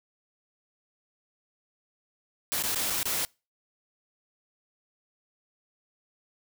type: noise with dropouts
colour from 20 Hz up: white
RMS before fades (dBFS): -29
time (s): 2.52-3.25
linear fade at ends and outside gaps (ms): 0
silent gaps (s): 2.624-2.637 / 2.747-2.758 / 2.9-2.904 / 3.03-3.055
effects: noise-tail reverb RT60 0.3 s tail -26 dB re dry